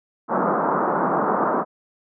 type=band-pass noise; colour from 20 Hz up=white; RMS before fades=-21 dBFS; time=0.28-1.65 s; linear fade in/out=50 ms; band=160 to 1300 Hz; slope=48 dB/octave; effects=none